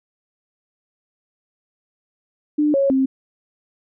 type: tone with pitch steps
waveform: sine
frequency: 298.7 / 551 / 265.7 Hz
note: D4 / C#5 / C4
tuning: +29 / -11 / +27 cents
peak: -14 dBFS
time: 2.58-3.06 s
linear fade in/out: 10 ms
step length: 160 ms
effects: none